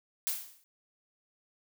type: noise with exponential decay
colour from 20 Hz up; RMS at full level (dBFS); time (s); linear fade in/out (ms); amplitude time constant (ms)
blue; -29; 0.27-0.64; 0; 80
effects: none